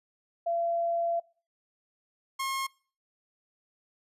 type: tone pair in turn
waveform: sine / sawtooth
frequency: 680 / 1076 Hz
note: F5 / C6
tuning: -46 / +48 cents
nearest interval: minor sixth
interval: 794 cents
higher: second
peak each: -26 dBFS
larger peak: neither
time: 0.46-1.2 / 2.39-2.67 s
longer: first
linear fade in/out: 10 ms
effects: noise-tail reverb RT60 0.4 s tail -23 dB re dry + resampled to 32000 Hz